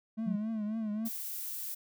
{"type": "tone with vibrato", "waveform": "triangle", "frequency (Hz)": 216.6, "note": "A3", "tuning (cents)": -27, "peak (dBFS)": -30, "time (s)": [0.17, 1.09], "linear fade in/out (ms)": 20, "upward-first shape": "triangle", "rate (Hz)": 3.7, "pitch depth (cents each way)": 90}
{"type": "tone", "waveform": "sine", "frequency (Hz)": 185, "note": "F#3", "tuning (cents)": 0, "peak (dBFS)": -31, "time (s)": [0.26, 0.36], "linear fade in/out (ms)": 10}
{"type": "noise", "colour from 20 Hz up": "violet", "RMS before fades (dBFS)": -39, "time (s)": [1.05, 1.75], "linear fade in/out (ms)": 10}
{"effects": []}